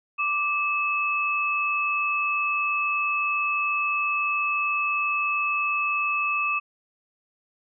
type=tone pair together; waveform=sine; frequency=1174.7 / 2597 Hz; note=D6 / E7; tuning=0 / -26 cents; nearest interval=octave + major second; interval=1374 cents; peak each=-26 / -24 dBFS; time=0.18-6.6 s; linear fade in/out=20 ms; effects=none